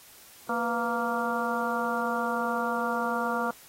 harmonic tone with a mistuned harmonic, 233.1 Hz, A#3, in tune, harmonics 1 / 2 / 3 / 4 / 5 / 6, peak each -33 / -33 / -33 / -33 / -33 / -33 dBFS, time 0.49-3.51 s, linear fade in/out 5 ms, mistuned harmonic 2, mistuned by +91 cents, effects white hiss -52 dBFS RMS until 3.68 s + AAC 48 kbps

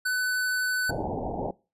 square tone, 1502 Hz, F#6, 26 cents sharp, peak -25 dBFS, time 0.05-0.91 s, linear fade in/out 10 ms
white low-pass noise, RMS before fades -31 dBFS, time 0.89-1.51 s, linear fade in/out 5 ms, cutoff 880 Hz, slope 96 dB/octave
effects noise-tail reverb RT60 0.3 s tail -22 dB re dry + resampled to 32000 Hz

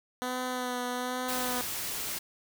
10% pulse tone with vibrato, 250.1 Hz, B3, 22 cents sharp, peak -23 dBFS, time 0.22-1.61 s, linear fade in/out 0 ms, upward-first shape sine, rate 1.2 Hz, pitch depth 22 cents each way
white noise, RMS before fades -35 dBFS, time 1.28-2.19 s, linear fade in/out 10 ms
effects none

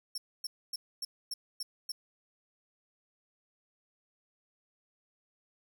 sawtooth tone bursts, 5430 Hz, F8, 50 cents flat, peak -32 dBFS, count 7, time 0.15-1.92 s, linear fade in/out 5 ms, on 30 ms, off 260 ms, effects none

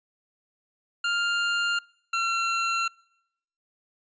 25% pulse tone pair in turn, 1400 / 1360.1 Hz, F6 / F6, +4 / -46 cents, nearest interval minor second, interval 50 cents, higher first, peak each -20 dBFS, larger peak neither, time 1.04-1.79 / 2.13-2.88 s, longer neither, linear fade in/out 5 ms, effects noise-tail reverb RT60 0.8 s tail -26 dB re dry + resampled to 16000 Hz

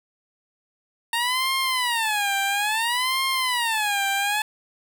15% pulse tone with vibrato, 916 Hz, A#5, 31 cents flat, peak -15 dBFS, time 1.13-4.42 s, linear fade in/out 2 ms, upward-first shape sine, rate 0.59 Hz, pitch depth 260 cents each way, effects none

